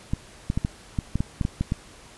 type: clicks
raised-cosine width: 5 ms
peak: -11 dBFS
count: 11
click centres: 0.135 / 0.501 / 0.575 / 0.649 / 0.988 / 1.156 / 1.205 / 1.412 / 1.451 / 1.61 / 1.721 s
effects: pink hiss -48 dBFS RMS until 2.17 s + resampled to 24000 Hz